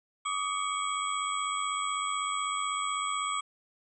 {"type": "tone cluster", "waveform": "sine", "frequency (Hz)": [1148, 1244, 2245, 3294, 7950], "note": ["D6", "D#6", "C#7", "G#7", "B8"], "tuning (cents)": [-40, -1, 21, -15, 10], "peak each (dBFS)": [-33, -34, -39, -38, -38], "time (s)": [0.25, 3.41], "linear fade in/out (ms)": 10, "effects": []}